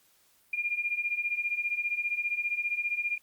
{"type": "beating tone pair", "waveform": "sine", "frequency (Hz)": [2400, 2415], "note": ["D7", "D7"], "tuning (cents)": [37, 48], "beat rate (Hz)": 15, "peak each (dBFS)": [-33, -30], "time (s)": [0.53, 3.18], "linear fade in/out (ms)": 5, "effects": ["white hiss -65 dBFS RMS until 3.22 s", "Opus 48 kbps"]}